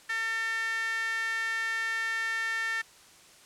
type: tone with high-pass filter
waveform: sawtooth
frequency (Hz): 450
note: A4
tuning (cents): +39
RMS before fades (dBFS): -31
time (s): 0.09-2.82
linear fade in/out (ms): 10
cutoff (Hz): 1700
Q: 9
effects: white hiss -55 dBFS RMS until 3.45 s + low-pass 9000 Hz 12 dB/octave